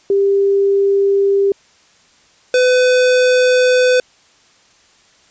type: tone pair in turn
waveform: sine / square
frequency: 396.4 / 503.1 Hz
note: G4 / B4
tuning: +19 / +32 cents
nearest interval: major third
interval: 413 cents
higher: second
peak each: -10 dBFS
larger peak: neither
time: 0.1-1.52 / 2.54-4 s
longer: second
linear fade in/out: 2 ms
effects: white hiss -51 dBFS RMS until 5.3 s + resampled to 16000 Hz